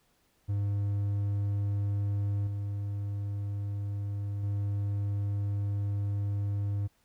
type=tone with level steps; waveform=triangle; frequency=101.2 Hz; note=G#2; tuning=44 cents flat; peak=-25 / -29 / -26 dBFS; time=0.48-6.88 s; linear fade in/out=20 ms; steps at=2.47 / 4.43 s; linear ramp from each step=2 ms; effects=pink hiss -70 dBFS RMS until 7.04 s